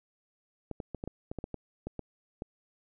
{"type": "clicks", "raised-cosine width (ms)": 2, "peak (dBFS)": -23, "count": 12, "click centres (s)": [0.713, 0.802, 0.947, 1.039, 1.076, 1.315, 1.387, 1.441, 1.543, 1.87, 1.993, 2.421], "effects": []}